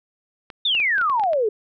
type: clicks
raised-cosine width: 0.3 ms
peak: -20 dBFS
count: 9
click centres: 0.502 / 0.75 / 0.801 / 0.982 / 1.014 / 1.098 / 1.197 / 1.237 / 1.333 s
type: exponential sweep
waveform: sine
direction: down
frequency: 3725 to 405.8 Hz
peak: -17 dBFS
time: 0.65-1.49 s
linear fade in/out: 5 ms
effects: none